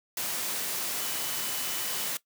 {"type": "tone in noise", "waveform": "sine", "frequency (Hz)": 2990, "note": "F#7", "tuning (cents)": 17, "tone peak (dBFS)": -43, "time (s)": [1, 2.07], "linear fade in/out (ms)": 2, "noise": "white", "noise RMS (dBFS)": -32, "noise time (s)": [0.17, 2.17], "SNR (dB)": -14, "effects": ["noise-tail reverb RT60 0.1 s tail -18 dB re dry", "high-pass 150 Hz 12 dB/octave"]}